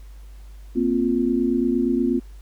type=chord; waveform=sine; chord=Bb suspended second; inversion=none; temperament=equal; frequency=233.1 / 261.6 / 349.2 Hz; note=Bb3 / C4 / F4; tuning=0 / 0 / 0 cents; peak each=-23 / -21 / -23 dBFS; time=0.75-2.2 s; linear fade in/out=20 ms; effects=added 50 Hz sine -38 dBFS peak until 2.41 s + pink hiss -57 dBFS RMS until 2.41 s